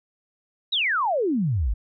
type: exponential sweep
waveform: sine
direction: down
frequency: 4000 to 46.57 Hz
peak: -20 dBFS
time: 0.72-1.74 s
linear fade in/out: 10 ms
effects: none